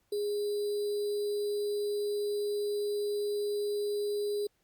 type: tone with sample-and-hold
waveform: sine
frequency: 412.4 Hz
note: G#4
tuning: 12 cents flat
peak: -29 dBFS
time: 0.12-4.47 s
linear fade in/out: 5 ms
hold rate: 4410 Hz
effects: pink hiss -74 dBFS RMS until 4.63 s + Opus 48 kbps